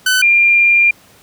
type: tone pair in turn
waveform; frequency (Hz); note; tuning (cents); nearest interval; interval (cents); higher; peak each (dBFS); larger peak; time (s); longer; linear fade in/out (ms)
sawtooth / sine; 1508 / 2394; F#6 / D7; +32 / +33; minor sixth; 801; second; -7; neither; 0.06-0.22 / 0.22-0.91; second; 5
effects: pink hiss -46 dBFS RMS until 1.22 s + high-pass 80 Hz 12 dB/octave